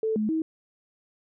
sine tone with pitch steps, 440.6 / 214 / 319.2 Hz, A4 / A3 / D#4, +2 / -48 / +44 cents, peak -23 dBFS, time 0.03-0.42 s, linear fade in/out 2 ms, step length 130 ms, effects none

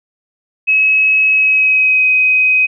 sine tone with pitch glide, 2566 to 2519 Hz, E7 to D#7, -47 to +21 cents, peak -8 dBFS, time 0.67-2.67 s, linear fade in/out 20 ms, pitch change -32 cents, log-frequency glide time 1.29-2.07 s, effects none

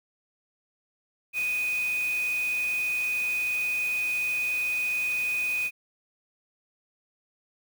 sine tone in noise, 2489 Hz, D#7, in tune, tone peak -25 dBFS, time 1.33-5.71 s, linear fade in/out 50 ms, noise white, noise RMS -41 dBFS, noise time 1.33-5.71 s, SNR +13 dB, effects none

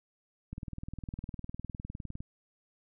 click train, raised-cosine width 5 ms, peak -27 dBFS, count 34, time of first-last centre 0.53-2.205 s, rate 19.7 Hz, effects none

